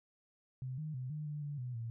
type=tone with pitch steps; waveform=sine; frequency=129.2 / 154.4 / 127.8 / 151.7 / 148.6 / 145.1 / 124.7 / 115.3 Hz; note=C3 / D#3 / C3 / D#3 / D3 / D3 / B2 / A#2; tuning=-21 / -13 / -40 / -44 / +21 / -21 / +17 / -19 cents; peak=-38 dBFS; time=0.62-1.9 s; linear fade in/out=0 ms; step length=160 ms; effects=none